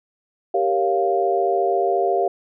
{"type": "chord", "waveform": "sine", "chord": "G half-diminished seventh", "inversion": "none", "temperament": "equal", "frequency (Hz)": [392, 466.2, 554.4, 698.5], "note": ["G4", "Bb4", "Db5", "F5"], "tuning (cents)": [0, 0, 0, 0], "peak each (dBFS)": [-21, -25, -26, -20], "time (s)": [0.54, 2.28], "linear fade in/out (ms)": 5, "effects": []}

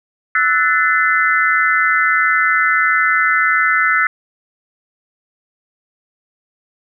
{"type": "chord", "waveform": "sine", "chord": "F# half-diminished seventh", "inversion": "third", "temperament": "equal with one note detuned", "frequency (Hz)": [1318.5, 1480, 1760, 2043], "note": ["E6", "F#6", "A6", "C7"], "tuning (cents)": [0, 0, 0, -42], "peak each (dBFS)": -17, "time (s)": [0.35, 4.07], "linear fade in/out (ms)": 2, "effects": []}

